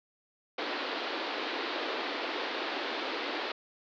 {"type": "band-pass noise", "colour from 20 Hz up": "pink", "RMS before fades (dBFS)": -35, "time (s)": [0.58, 3.52], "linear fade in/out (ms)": 5, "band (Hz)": [280, 4500], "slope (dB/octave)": 48, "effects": []}